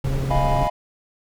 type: harmonic tone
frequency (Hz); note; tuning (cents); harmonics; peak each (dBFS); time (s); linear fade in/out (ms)
134.6; C3; +49; 1 / 2 / 3 / 4; -23 / -36 / -37 / -39; 0.04-0.63; 2
type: noise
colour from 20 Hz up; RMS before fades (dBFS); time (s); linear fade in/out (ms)
brown; -24; 0.04-0.68; 5
type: chord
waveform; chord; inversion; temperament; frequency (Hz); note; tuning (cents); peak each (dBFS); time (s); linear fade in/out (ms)
triangle; F half-diminished seventh; third; equal; 622.3 / 698.5 / 830.6 / 987.8; Eb5 / F5 / Ab5 / Cb6; 0 / 0 / 0 / 0; -24 / -22 / -25 / -24; 0.3-0.7; 10
effects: none